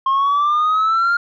sine exponential sweep, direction up, 1065 to 1412 Hz, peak -11 dBFS, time 0.06-1.17 s, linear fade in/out 5 ms, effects tanh soft clip ceiling -12 dBFS

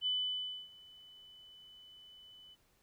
sine tone with ADSR envelope, 3000 Hz, F#7, 23 cents sharp, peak -30 dBFS, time 0.01-2.56 s, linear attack 53 ms, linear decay 620 ms, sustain -24 dB, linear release 31 ms, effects pink hiss -72 dBFS RMS until 2.82 s

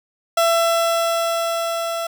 30% pulse tone with level ramp, 670 Hz, E5, 28 cents sharp, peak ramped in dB -11 to -20 dBFS, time 0.37-2.07 s, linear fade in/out 5 ms, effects none

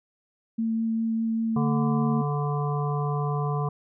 sine tone with vibrato, 225.2 Hz, A3, 40 cents sharp, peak -23 dBFS, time 0.58-2.22 s, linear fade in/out 10 ms, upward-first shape triangle, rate 5 Hz, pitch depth 10 cents each way
harmonic tone, 145.5 Hz, D3, 16 cents flat, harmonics 1 / 3 / 5 / 7 / 8, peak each -25 / -33 / -35 / -34 / -37 dBFS, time 1.56-3.69 s, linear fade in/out 5 ms
effects none

